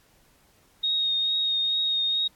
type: tone with vibrato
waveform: sine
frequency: 3729 Hz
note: A#7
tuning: in tune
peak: -22 dBFS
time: 0.83-2.28 s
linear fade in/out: 10 ms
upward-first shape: triangle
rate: 2.3 Hz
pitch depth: 20 cents each way
effects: pink hiss -61 dBFS RMS until 2.35 s + AAC 64 kbps